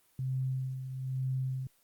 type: tone with tremolo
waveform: sine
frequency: 130.81 Hz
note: C3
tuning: in tune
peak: -29 dBFS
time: 0.19-1.67 s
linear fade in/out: 2 ms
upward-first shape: sine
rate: 1.1 Hz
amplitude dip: 60%
effects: white hiss -68 dBFS RMS until 1.83 s + Opus 24 kbps